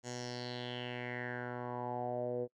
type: tone with low-pass filter sweep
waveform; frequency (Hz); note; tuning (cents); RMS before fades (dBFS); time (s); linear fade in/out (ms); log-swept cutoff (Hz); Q
10% pulse; 122.8; B2; -9; -40; 0.03-2.48; 50; 7000 to 460; 4.9
effects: noise-tail reverb RT60 0.1 s tail -26 dB re dry